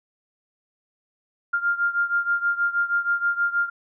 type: beating tone pair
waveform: sine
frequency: 1398 / 1404.3 Hz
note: F6 / F6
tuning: +1 / +9 cents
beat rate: 6.3 Hz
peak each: -22 / -25 dBFS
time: 1.53-3.7 s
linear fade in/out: 10 ms
effects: none